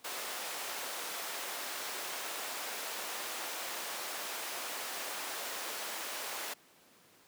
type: high-pass noise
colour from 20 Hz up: pink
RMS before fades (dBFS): -40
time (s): 0.04-6.54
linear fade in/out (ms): 10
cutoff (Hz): 580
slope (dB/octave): 12
effects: pink hiss -62 dBFS RMS until 7.27 s + high-pass 200 Hz 12 dB/octave